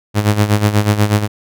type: tone with tremolo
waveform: sawtooth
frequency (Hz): 104.5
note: G#2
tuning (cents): +11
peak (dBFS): -4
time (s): 0.14-1.28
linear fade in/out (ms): 50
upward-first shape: sine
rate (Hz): 8.2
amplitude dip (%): 75
effects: none